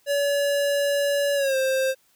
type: tone with pitch glide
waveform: square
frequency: 569 to 527.8 Hz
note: C#5 to C5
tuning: +45 to +15 cents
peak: -21 dBFS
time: 0.06-1.95 s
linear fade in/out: 50 ms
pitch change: -130 cents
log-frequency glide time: 1.35-1.56 s
effects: white hiss -63 dBFS RMS until 2.15 s